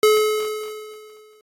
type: tone with exponential decay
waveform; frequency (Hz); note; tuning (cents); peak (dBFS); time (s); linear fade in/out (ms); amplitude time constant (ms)
square; 428.5; A4; -46; -11; 0.03-1.41; 2; 300
effects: AAC 48 kbps